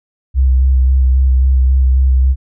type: tone with vibrato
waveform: sine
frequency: 65.1 Hz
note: C2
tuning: 8 cents flat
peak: -7 dBFS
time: 0.34-2.36 s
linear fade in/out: 50 ms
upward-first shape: square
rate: 3.7 Hz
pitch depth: 19 cents each way
effects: none